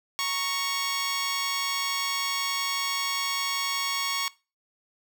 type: tone pair together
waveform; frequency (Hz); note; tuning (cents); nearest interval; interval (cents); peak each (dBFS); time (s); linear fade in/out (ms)
10% pulse; 932.3 / 1108.7; A#5 / C#6; 0 / 0; minor third; 300; -27 / -18; 0.19-4.28; 0
effects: noise-tail reverb RT60 0.3 s tail -21 dB re dry